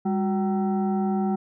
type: tone with frequency modulation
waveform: sine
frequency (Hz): 200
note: G3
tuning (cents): +35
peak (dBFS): -21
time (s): 0.05-1.36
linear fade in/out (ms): 10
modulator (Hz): 566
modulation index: 0.81
effects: none